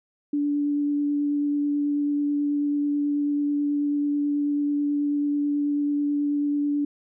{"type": "tone with vibrato", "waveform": "sine", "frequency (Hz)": 290, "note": "D4", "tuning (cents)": -22, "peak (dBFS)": -21, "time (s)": [0.33, 6.85], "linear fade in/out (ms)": 5, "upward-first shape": "sine", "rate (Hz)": 9.2, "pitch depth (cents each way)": 8, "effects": []}